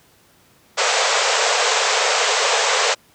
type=band-pass noise; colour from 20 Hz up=pink; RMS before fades=-18 dBFS; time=0.77-2.95 s; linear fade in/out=20 ms; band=430 to 7900 Hz; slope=96 dB/octave; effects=pink hiss -54 dBFS RMS until 3.14 s + high-pass 80 Hz 12 dB/octave